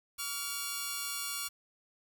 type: tone pair together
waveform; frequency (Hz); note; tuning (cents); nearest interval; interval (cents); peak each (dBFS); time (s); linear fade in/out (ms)
5% pulse; 1139.1 / 1398; C#6 / F6; +47 / +1; major third; 354; -26; 0.18-1.49; 20
effects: 9-bit